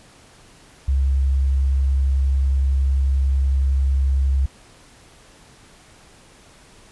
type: tone with vibrato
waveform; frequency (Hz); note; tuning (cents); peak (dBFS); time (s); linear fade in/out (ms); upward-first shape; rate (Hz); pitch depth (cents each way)
sine; 67.5; C#2; -45; -15; 0.88-4.46; 5; sine; 11; 9
effects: pink hiss -49 dBFS RMS until 6.91 s + resampled to 24000 Hz